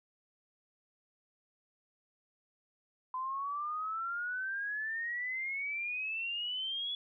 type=exponential sweep; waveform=sine; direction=up; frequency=1017 to 3413 Hz; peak=-34 dBFS; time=3.14-6.95 s; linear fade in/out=2 ms; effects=none